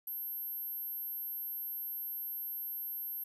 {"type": "tone", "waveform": "sine", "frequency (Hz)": 12740, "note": "G9", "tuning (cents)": 27, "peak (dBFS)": -37, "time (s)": [0.07, 3.24], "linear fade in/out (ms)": 5, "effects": []}